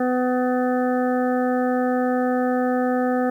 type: harmonic tone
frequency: 251.3 Hz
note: B3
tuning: 30 cents sharp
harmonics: 1 / 2 / 3 / 5 / 6 / 7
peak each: -21 / -23 / -26 / -33 / -37 / -35 dBFS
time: 0-3.3 s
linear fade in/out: 5 ms
effects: 9-bit